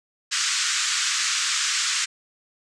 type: band-pass noise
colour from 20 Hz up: white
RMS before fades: -24 dBFS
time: 0.31-2.06 s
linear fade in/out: 20 ms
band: 1200 to 7800 Hz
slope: 48 dB/octave
effects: none